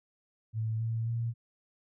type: tone with pitch steps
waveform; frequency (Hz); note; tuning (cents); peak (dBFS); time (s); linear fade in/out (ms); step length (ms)
sine; 110.9 / 113.56 / 116.28; A2 / A#2 / A#2; +14 / -45 / -4; -29; 0.53-1.34; 50; 270
effects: none